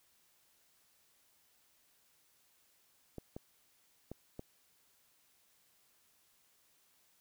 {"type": "clicks", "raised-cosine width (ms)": 2, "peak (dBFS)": -30, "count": 4, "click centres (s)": [3.183, 3.365, 4.116, 4.394], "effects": ["white hiss -71 dBFS RMS until 7.2 s"]}